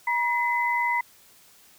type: tone pair together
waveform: sine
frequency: 957 / 2028 Hz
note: A#5 / B6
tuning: +45 / +45 cents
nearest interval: octave + minor second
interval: 1300 cents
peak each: -24 / -25 dBFS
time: 0.07-1.01 s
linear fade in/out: 5 ms
effects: white hiss -55 dBFS RMS until 1.78 s